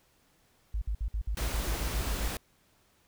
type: tone bursts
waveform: sine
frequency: 52.5 Hz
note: G#1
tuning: 19 cents sharp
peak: -28 dBFS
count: 12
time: 0.74-2.28 s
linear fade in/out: 5 ms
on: 77 ms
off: 56 ms
type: noise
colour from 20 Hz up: pink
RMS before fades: -36 dBFS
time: 1.37-2.37 s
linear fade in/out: 2 ms
effects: pink hiss -67 dBFS RMS until 3.07 s